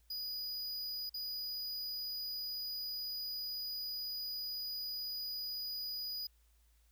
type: tone with dropouts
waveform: square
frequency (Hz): 4931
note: D#8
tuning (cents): -16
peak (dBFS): -39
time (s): 0.1-6.27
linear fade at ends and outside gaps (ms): 5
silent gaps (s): 1.095-1.141
effects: added 56 Hz sine -66 dBFS peak until 6.91 s + white hiss -75 dBFS RMS until 6.91 s